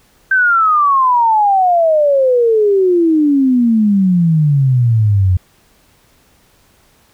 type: exponential sweep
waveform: sine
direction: down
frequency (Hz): 1568 to 89.1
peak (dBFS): -8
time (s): 0.31-5.37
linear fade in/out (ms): 5
effects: pink hiss -52 dBFS RMS until 7.13 s